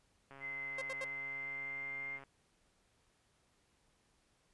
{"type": "click train", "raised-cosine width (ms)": 0.5, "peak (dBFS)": -39, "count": 265, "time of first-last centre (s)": [0.31, 2.237], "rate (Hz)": 137}
{"type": "tone with pitch glide", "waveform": "sine", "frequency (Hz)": [2060, 2105], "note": ["C7", "C7"], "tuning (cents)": [-28, 10], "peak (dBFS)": -40, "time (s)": [0.4, 2.2], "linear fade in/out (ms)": 50, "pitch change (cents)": 38, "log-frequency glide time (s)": [0.94, 2.08]}
{"type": "tone bursts", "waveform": "sawtooth", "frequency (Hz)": 534, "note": "C5", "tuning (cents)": 35, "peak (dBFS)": -37, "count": 3, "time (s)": [0.78, 1.045], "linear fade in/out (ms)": 5, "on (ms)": 37, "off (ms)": 77}
{"effects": ["pink hiss -74 dBFS RMS until 4.53 s", "resampled to 24000 Hz"]}